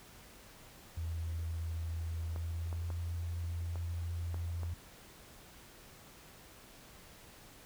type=tone with pitch glide; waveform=sine; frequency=82.41 to 85.02 Hz; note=E2 to F2; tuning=0 to -46 cents; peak=-35 dBFS; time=0.97-4.74 s; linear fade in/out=5 ms; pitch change=+54 cents; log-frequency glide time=2.29-2.99 s
type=clicks; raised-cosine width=1 ms; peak=-32 dBFS; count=6; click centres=2.361 / 2.728 / 2.903 / 3.757 / 4.344 / 4.633 s
effects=pink hiss -56 dBFS RMS until 7.65 s